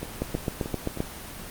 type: two click trains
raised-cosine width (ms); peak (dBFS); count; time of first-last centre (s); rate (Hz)
2; -18 / -12; 4 / 7; 0.03-0.973 / 0.22-1.004; 3.18 / 7.65
effects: pink hiss -39 dBFS RMS until 1.5 s + Opus 24 kbps